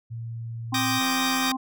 sine tone, 115.2 Hz, A#2, 20 cents flat, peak -31 dBFS, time 0.1-1 s, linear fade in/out 20 ms
harmonic tone, 261.6 Hz, C4, in tune, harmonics 1 / 3 / 4, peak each -27 / -32 / -33 dBFS, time 0.72-1.57 s, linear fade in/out 10 ms
15% pulse chord, Eb major seventh, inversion third, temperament equal, 1174.7 / 1244.5 / 1568 / 1864.7 Hz, D6 / Eb6 / G6 / Bb6, 0 / 0 / 0 / 0 cents, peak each -24 dBFS, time 0.74-1.52 s, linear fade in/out 5 ms
click train, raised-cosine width 0.5 ms, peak -24 dBFS, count 89, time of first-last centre 1.01-1.519 s, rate 173 Hz
effects none

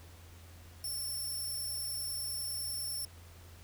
5% pulse tone, 5410 Hz, E8, 44 cents sharp, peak -30 dBFS, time 0.84-3.05 s, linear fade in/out 2 ms, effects added 85 Hz sine -52 dBFS peak until 3.63 s + pink hiss -58 dBFS RMS until 3.63 s

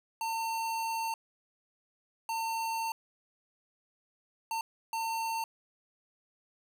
square tone bursts at uneven times, 904 Hz, A5, 47 cents sharp, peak -32 dBFS, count 4, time 0.21-1.14 / 2.29-2.92 / 4.51-4.61 / 4.93-5.44 s, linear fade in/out 2 ms, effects none

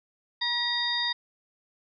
harmonic tone with a mistuned harmonic, 959 Hz, A#5, 49 cents sharp, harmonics 1 / 2 / 4 / 5, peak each -35 / -31 / -28 / -32 dBFS, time 0.41-1.13 s, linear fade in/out 10 ms, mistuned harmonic 4, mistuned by -63 cents, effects none

